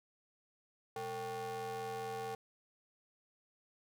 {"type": "ring-modulated tone", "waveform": "square", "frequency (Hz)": 164.81, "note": "E3", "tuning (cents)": 0, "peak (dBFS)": -37, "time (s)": [0.96, 2.35], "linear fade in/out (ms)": 2, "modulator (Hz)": 617, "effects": []}